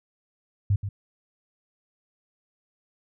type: tone with echo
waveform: sine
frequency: 100 Hz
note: G2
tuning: 35 cents sharp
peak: -18 dBFS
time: 0.7-0.76 s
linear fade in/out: 5 ms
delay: 130 ms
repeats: 1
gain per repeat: -9 dB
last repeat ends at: 0.89 s
effects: none